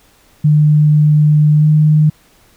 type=tone with pitch glide; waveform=sine; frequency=150.7 to 152.98 Hz; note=D3 to D#3; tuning=+45 to -29 cents; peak=-6 dBFS; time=0.44-2.1 s; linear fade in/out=10 ms; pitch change=+26 cents; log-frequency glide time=1.57-1.66 s; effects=pink hiss -50 dBFS RMS until 2.56 s